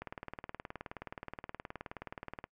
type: click train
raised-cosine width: 0.5 ms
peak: -26 dBFS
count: 47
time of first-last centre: 0.02-2.441 s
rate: 19 Hz
effects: noise-tail reverb RT60 0.1 s tail -25 dB re dry